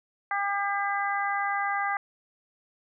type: harmonic tone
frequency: 401.1 Hz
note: G4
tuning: 40 cents sharp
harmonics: 2 / 3 / 4 / 5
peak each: -29 / -31 / -32 / -33 dBFS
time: 0.31-1.97 s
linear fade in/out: 2 ms
effects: none